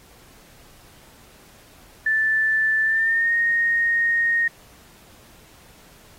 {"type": "tone with pitch glide", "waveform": "sine", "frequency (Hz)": [1760, 1858.2], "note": ["A6", "A#6"], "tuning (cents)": [0, -6], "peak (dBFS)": -17, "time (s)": [2.06, 4.48], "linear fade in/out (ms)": 5, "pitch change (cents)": 94, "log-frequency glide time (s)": [2.83, 3.33], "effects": ["pink hiss -51 dBFS RMS until 6.18 s", "AAC 48 kbps"]}